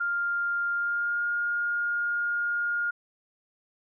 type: tone with pitch glide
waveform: sine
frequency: 1400 to 1419.5 Hz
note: F6 to F6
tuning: +4 to +28 cents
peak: -25 dBFS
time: 0-2.91 s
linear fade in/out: 10 ms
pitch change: +24 cents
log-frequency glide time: 0.74-1.24 s
effects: none